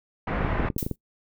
pink low-pass noise, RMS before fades -27 dBFS, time 0.27-0.69 s, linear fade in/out 5 ms, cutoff 2100 Hz, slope 24 dB/octave
clicks, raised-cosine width 3 ms, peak -15 dBFS, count 10, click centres 0.409 / 0.448 / 0.533 / 0.597 / 0.648 / 0.702 / 0.764 / 0.828 / 0.865 / 0.913 s
violet noise with exponential decay, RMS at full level -26 dBFS, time 0.78-0.96 s, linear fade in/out 2 ms, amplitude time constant 39 ms
effects noise-tail reverb RT60 0.1 s tail -21 dB re dry

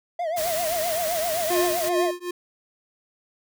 triangle tone with vibrato, 663 Hz, E5, 10 cents sharp, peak -22 dBFS, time 0.19-2.11 s, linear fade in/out 5 ms, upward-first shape triangle, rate 7.7 Hz, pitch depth 150 cents each way
white noise, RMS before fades -30 dBFS, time 0.36-1.9 s, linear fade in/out 20 ms
square tone with tremolo, 354.3 Hz, F4, 25 cents sharp, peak -20 dBFS, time 1.5-2.31 s, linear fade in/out 5 ms, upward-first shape triangle, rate 2.5 Hz, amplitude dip 100%
effects none

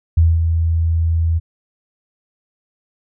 sine tone with ADSR envelope, 82.4 Hz, E2, in tune, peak -7 dBFS, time 0.17-1.4 s, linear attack 7 ms, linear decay 210 ms, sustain -6 dB, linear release 27 ms, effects none

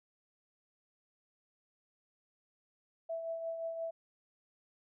sine tone with tremolo, 659.3 Hz, E5, in tune, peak -34 dBFS, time 3.09-3.91 s, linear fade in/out 10 ms, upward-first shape triangle, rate 5.7 Hz, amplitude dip 50%, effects none

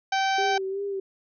harmonic tone, 774 Hz, G5, 22 cents flat, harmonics 1 / 2 / 3 / 4 / 5 / 6 / 7 / 8, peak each -23 / -29 / -33 / -35 / -37 / -39 / -40 / -41 dBFS, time 0.12-0.58 s, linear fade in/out 5 ms
sine tone with vibrato, 392 Hz, G4, in tune, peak -27 dBFS, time 0.38-1 s, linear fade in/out 5 ms, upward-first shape sine, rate 2.7 Hz, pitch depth 45 cents each way
effects none

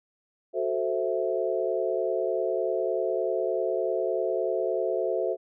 sine chord, F# half-diminished seventh, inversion none, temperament equal, 370 / 440 / 523.3 / 659.3 Hz, F#4 / A4 / C5 / E5, 0 / 0 / 0 / 0 cents, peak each -30 dBFS, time 0.53-5.37 s, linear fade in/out 50 ms, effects none

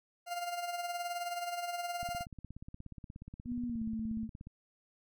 40% pulse tone with tremolo, 700 Hz, F5, 4 cents sharp, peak -33 dBFS, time 0.26-2.26 s, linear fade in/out 50 ms, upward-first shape sine, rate 19 Hz, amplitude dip 55%
click train, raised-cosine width 5 ms, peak -34 dBFS, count 42, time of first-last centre 2.03-4.47 s, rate 16.8 Hz
sine tone with pitch glide, 242.2 to 222.1 Hz, B3 to A3, -34 to +16 cents, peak -34 dBFS, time 3.45-4.29 s, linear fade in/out 50 ms, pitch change -150 cents, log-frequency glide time 3.67-3.82 s
effects none

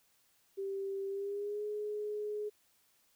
sine tone with pitch glide, 391.5 to 419.6 Hz, G4 to G#4, -2 to +18 cents, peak -35 dBFS, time 0.57-2.5 s, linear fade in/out 20 ms, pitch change +120 cents, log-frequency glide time 1.08-1.64 s, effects white hiss -71 dBFS RMS until 3.15 s

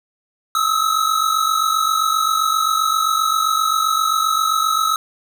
square tone pair together, 1266 / 1313.6 Hz, D#6 / E6, +30 / -6 cents, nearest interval minor second, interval 64 cents, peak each -19 dBFS, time 0.55-4.96 s, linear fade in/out 2 ms, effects none

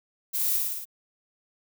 violet noise with echo, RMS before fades -28 dBFS, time 0.33-0.58 s, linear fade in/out 20 ms, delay 55 ms, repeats 5, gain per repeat -2 dB, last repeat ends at 0.855 s, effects none

